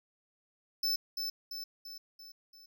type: tone with echo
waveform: square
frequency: 5274 Hz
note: E8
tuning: in tune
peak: -29 dBFS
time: 0.83-0.96 s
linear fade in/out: 5 ms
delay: 340 ms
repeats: 5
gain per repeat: -5 dB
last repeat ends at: 2.66 s
effects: none